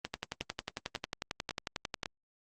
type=two click trains; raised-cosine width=0.2 ms; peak=-19 / -17 dBFS; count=4 / 23; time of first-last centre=0.41-2.058 / 0.05-2.032 s; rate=1.82 / 11.1 Hz; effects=Opus 24 kbps